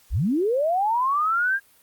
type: linear sweep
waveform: sine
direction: up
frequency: 30.87 to 1631 Hz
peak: -19 dBFS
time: 0.1-1.6 s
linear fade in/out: 50 ms
effects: white hiss -57 dBFS RMS until 1.82 s + Opus 48 kbps